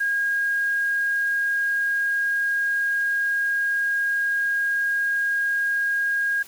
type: tone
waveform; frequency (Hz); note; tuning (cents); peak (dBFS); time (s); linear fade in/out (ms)
sine; 1629; G#6; -34; -20; 0-6.43; 10
effects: white hiss -46 dBFS RMS until 6.47 s